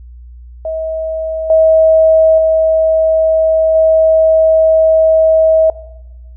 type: tone with level steps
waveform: sine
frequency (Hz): 640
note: D#5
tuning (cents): +49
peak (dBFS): -16 / -5 / -8 / -6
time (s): 0.65-5.7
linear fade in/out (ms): 2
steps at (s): 1.5 / 2.38 / 3.75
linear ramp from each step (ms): 2
effects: noise-tail reverb RT60 1.0 s tail -17 dB re dry + added 60 Hz sine -31 dBFS peak until 6.36 s